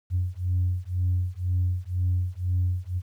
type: beating tone pair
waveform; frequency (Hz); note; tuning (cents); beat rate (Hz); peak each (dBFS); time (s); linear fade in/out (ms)
sine; 89.4 / 91.4; F2 / F#2; +41 / -21; 2; -25 / -25; 0.1-3.02; 50
effects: tanh soft clip ceiling -17 dBFS + 10-bit